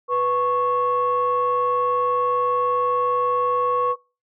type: tone pair together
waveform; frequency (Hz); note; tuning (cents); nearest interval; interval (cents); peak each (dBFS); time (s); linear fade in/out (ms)
sine; 493.9 / 1103.7; B4 / C#6; 0 / -8; octave + major second; 1392; -21 / -19; 0.08-3.96; 50
effects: noise-tail reverb RT60 0.3 s tail -23 dB re dry + tanh soft clip ceiling -12 dBFS